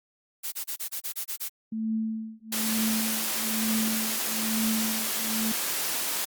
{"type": "noise bursts", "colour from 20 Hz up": "blue", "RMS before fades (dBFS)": -32, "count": 9, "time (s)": [0.43, 1.491], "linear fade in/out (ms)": 20, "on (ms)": 93, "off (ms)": 28}
{"type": "tone with tremolo", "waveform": "sine", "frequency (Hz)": 221, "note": "A3", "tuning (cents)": 8, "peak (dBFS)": -24, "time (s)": [1.72, 5.52], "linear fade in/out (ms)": 5, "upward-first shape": "triangle", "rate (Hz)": 1.1, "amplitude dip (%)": 100}
{"type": "high-pass noise", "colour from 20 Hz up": "white", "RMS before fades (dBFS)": -29, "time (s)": [2.52, 6.25], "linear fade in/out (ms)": 5, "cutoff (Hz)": 210, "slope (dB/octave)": 12}
{"effects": ["Opus 48 kbps"]}